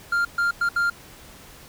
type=tone bursts at uneven times; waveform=triangle; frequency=1396.9 Hz; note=F6; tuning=in tune; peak=-17 dBFS; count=4; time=0.12-0.25 / 0.38-0.51 / 0.61-0.69 / 0.76-0.9 s; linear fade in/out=5 ms; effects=pink hiss -46 dBFS RMS until 1.68 s